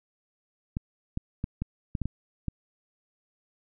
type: clicks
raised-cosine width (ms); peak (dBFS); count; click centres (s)
5; -17; 8; 0.769 / 1.174 / 1.441 / 1.62 / 1.952 / 2.017 / 2.056 / 2.483
effects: none